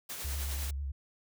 white noise with tremolo, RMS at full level -39 dBFS, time 0.09-0.71 s, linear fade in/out 10 ms, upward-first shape triangle, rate 9.8 Hz, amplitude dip 40%
sine tone with vibrato, 69.8 Hz, C#2, 13 cents sharp, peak -33 dBFS, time 0.24-0.92 s, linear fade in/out 10 ms, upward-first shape sine, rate 9.1 Hz, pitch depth 62 cents each way
effects none

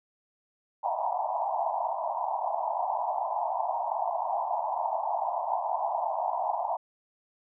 white band-pass noise, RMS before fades -30 dBFS, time 0.83-6.77 s, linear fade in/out 10 ms, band 640 to 980 Hz, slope 96 dB/octave, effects none

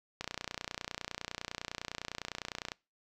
click train, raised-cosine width 0.2 ms, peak -19 dBFS, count 76, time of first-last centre 0.21-2.718 s, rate 29.9 Hz, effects noise-tail reverb RT60 0.3 s tail -25 dB re dry

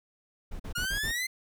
brown noise bursts, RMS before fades -36 dBFS, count 5, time 0.51-1.118 s, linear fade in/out 10 ms, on 88 ms, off 42 ms
sawtooth exponential sweep, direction up, 1404 to 2093 Hz, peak -26 dBFS, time 0.75-1.27 s, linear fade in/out 10 ms
effects none

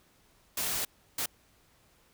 white noise bursts at uneven times, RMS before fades -32 dBFS, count 2, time 0.57-0.85 / 1.18-1.26 s, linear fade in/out 5 ms, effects pink hiss -65 dBFS RMS until 2.13 s

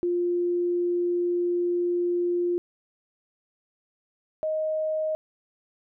sine tone pair in turn, 350.8 / 625.1 Hz, F4 / D#5, +8 / +8 cents, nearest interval minor seventh, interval 1000 cents, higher second, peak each -22 / -24 dBFS, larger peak first, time 0.03-2.58 / 4.43-5.15 s, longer first, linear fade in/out 0 ms, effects none

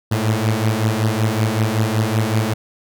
sawtooth beating tone pair, 107.1 / 112.4 Hz, A2 / A2, -46 / +37 cents, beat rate 5.3 Hz, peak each -15 dBFS, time 0.11-2.54 s, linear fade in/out 10 ms, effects none

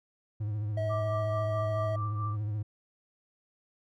triangle tone with vibrato, 105.6 Hz, G#2, 29 cents sharp, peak -28 dBFS, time 0.4-2.63 s, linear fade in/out 10 ms, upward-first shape triangle, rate 14 Hz, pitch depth 66 cents each way
triangle tone, 643 Hz, E5, 43 cents flat, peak -29 dBFS, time 0.77-1.96 s, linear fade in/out 5 ms
sine tone with tremolo, 1174.7 Hz, D6, in tune, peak -33 dBFS, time 0.89-2.37 s, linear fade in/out 20 ms, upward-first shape triangle, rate 4.6 Hz, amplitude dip 80%
effects none

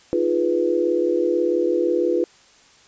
sine chord, F half-diminished seventh, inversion third, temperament equal, 311.1 / 349.2 / 415.3 / 493.9 Hz, Eb4 / F4 / Ab4 / Cb5, 0 / 0 / 0 / 0 cents, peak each -26 / -20 / -26 / -22 dBFS, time 0.13-2.24 s, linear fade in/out 0 ms, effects white hiss -52 dBFS RMS until 2.87 s + resampled to 16000 Hz

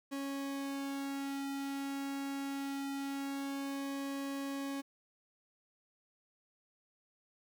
sawtooth tone with flanger, 276.3 Hz, C#4, 6 cents flat, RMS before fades -39 dBFS, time 0.11-4.82 s, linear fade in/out 20 ms, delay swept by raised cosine 1.4 to 1.95 ms, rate 0.24 Hz, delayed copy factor -0.9, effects 12-bit

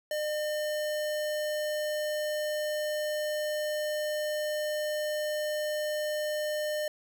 square tone, 605 Hz, D#5, 49 cents flat, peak -30 dBFS, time 0.11-6.88 s, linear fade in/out 2 ms, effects none

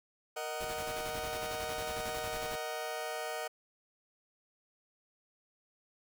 sawtooth chord, D# minor, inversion second, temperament just, 466.7 / 622.3 / 746.7 Hz, A#4 / D#5 / F#5, +2 / 0 / +16 cents, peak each -38 / -36 / -37 dBFS, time 0.36-3.48 s, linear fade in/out 10 ms
pink noise with tremolo, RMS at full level -43 dBFS, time 0.6-2.56 s, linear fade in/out 10 ms, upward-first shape square, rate 11 Hz, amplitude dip 65%
effects none

